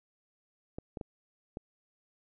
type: clicks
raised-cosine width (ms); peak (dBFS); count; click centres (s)
2; -25; 4; 0.785 / 0.972 / 1.012 / 1.571
effects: none